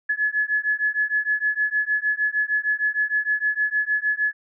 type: beating tone pair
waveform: sine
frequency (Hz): 1703 / 1709.5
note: G#6 / G#6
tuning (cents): +43 / +50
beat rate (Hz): 6.5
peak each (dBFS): -23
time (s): 0.09-4.33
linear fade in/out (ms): 10
effects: none